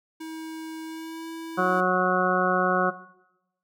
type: tone with pitch glide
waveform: square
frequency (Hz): 320 to 327.3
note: D#4 to E4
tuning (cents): +49 to -12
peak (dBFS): -35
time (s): 0.2-1.81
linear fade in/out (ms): 10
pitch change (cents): +39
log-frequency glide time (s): 0.84-1.28
type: harmonic tone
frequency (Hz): 183.2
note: F#3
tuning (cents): -17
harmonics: 1 / 2 / 3 / 4 / 6 / 7 / 8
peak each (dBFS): -28 / -28 / -28 / -28 / -28 / -28 / -28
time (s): 1.57-2.91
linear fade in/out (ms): 20
effects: noise-tail reverb RT60 0.9 s tail -17 dB re dry